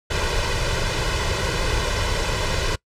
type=noise with comb filter; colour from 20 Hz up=pink; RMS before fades=-22 dBFS; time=0.1-2.76 s; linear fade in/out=10 ms; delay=2 ms; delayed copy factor=+0.7; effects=noise-tail reverb RT60 0.1 s tail -23 dB re dry + low-pass 6000 Hz 12 dB/octave